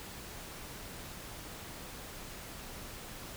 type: silence
effects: pink hiss -46 dBFS RMS until 3.36 s